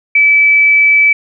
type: tone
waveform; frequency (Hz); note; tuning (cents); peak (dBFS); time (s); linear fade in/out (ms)
sine; 2304; D7; -34; -5; 0.15-1.13; 5
effects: none